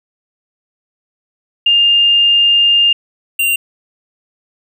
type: tone pair in turn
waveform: sine / square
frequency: 2810 / 2776 Hz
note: F7 / F7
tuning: +10 / -11 cents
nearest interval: unison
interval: 21 cents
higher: first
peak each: -7 / -12 dBFS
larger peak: first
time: 1.66-2.93 / 3.39-3.56 s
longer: first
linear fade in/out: 5 ms
effects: 8-bit